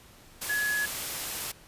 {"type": "tone in noise", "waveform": "sine", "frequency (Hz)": 1691, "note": "G#6", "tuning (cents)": 31, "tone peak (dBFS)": -26, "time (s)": [0.49, 0.86], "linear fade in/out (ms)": 10, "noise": "white", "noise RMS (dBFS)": -34, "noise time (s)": [0.41, 1.52], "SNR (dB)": 5, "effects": ["pink hiss -54 dBFS RMS until 1.67 s", "resampled to 32000 Hz"]}